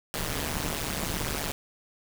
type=noise with amplitude modulation; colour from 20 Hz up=pink; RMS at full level=-27 dBFS; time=0.14-1.52 s; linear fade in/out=0 ms; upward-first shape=sine; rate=150 Hz; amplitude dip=100%; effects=none